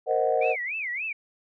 sine chord, C half-diminished seventh, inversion third, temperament equal, 466.2 / 523.3 / 622.3 / 740 Hz, Bb4 / C5 / Eb5 / Gb5, 0 / 0 / 0 / 0 cents, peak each -26 dBFS, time 0.06-0.56 s, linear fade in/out 50 ms
sine tone with vibrato, 2256 Hz, C#7, 30 cents sharp, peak -28 dBFS, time 0.41-1.13 s, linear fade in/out 10 ms, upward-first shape sine, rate 3.5 Hz, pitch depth 280 cents each way
effects tanh soft clip ceiling -11 dBFS

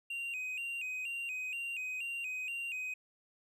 triangle tone with vibrato, 2637 Hz, E7, in tune, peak -35 dBFS, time 0.1-2.94 s, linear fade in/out 5 ms, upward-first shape square, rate 2.1 Hz, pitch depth 84 cents each way, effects none

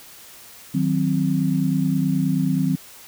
sine chord, C diminished, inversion first, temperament equal, 155.56 / 185 / 261.6 Hz, Eb3 / Gb3 / C4, 0 / 0 / 0 cents, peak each -22 dBFS, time 0.74-2.76 s, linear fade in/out 10 ms, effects white hiss -44 dBFS RMS until 3.07 s

